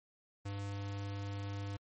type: tone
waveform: square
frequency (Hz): 100.1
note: G2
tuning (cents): +37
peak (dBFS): -39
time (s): 0.45-1.77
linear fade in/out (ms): 10
effects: MP3 32 kbps